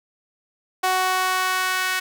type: tone with high-pass filter sweep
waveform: sawtooth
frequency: 371.8 Hz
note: F#4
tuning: 8 cents sharp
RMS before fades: -22 dBFS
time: 0.83-2 s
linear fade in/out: 10 ms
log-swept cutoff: 780 to 1600 Hz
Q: 1.7
effects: none